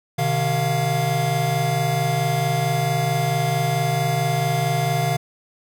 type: tone cluster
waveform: square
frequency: 128.4 / 152.9 / 700 Hz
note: C3 / D#3 / F5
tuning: -32 / -30 / +4 cents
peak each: -24 dBFS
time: 0.18-5.17 s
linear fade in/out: 10 ms
effects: none